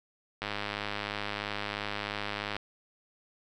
click train, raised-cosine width 0.3 ms, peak -17 dBFS, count 222, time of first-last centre 0.42-2.566 s, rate 103 Hz, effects none

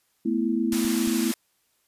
sine chord, A suspended second, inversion none, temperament just, 220 / 247.5 / 330 Hz, A3 / B3 / E4, 0 / +4 / +2 cents, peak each -26 dBFS, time 0.25-1.32 s, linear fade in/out 10 ms
white band-pass noise, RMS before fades -33 dBFS, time 0.72-1.34 s, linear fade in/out 2 ms, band 580 to 12000 Hz, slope 12 dB/octave
clicks, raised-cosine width 5 ms, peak -29 dBFS, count 3, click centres 0.73 / 0.849 / 1.075 s
effects white hiss -69 dBFS RMS until 1.87 s + resampled to 32000 Hz

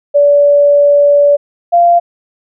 sine tone pair in turn, 576 / 691.7 Hz, D5 / F5, -34 / -17 cents, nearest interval minor third, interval 317 cents, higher second, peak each -4 dBFS, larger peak neither, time 0.14-1.37 / 1.72-2 s, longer first, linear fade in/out 20 ms, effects none

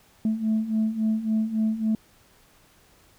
sine beating tone pair, 216.7 / 220.3 Hz, A3 / A3, -26 / +2 cents, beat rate 3.6 Hz, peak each -26 / -22 dBFS, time 0.25-1.95 s, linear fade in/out 2 ms, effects tanh soft clip ceiling -17 dBFS + pink hiss -58 dBFS RMS until 3.18 s

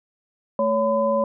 sine tone cluster, 218.6 / 560 / 1011 Hz, A3 / C#5 / B5, -11 / +18 / +40 cents, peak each -26 / -19 / -25 dBFS, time 0.59-1.24 s, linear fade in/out 2 ms, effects none

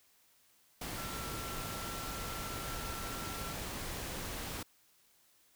sine tone in noise, 1351 Hz, E6, 42 cents sharp, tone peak -46 dBFS, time 0.98-3.53 s, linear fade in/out 5 ms, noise pink, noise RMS -41 dBFS, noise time 0.81-4.63 s, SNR -8 dB, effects white hiss -68 dBFS RMS until 5.55 s

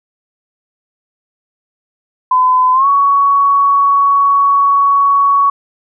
sine tone with pitch glide, 1015 to 1119.7 Hz, B5 to C#6, +47 to +17 cents, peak -7 dBFS, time 2.31-5.5 s, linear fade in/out 5 ms, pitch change +170 cents, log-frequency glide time 2.73-2.87 s, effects none

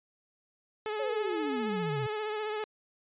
sawtooth tone with vibrato, 427 Hz, G#4, 48 cents sharp, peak -28 dBFS, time 0.86-2.64 s, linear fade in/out 0 ms, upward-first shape sine, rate 15 Hz, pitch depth 33 cents each way
sine exponential sweep, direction down, 570 to 121.8 Hz, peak -32 dBFS, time 0.99-2.07 s, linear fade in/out 10 ms
effects resampled to 8000 Hz

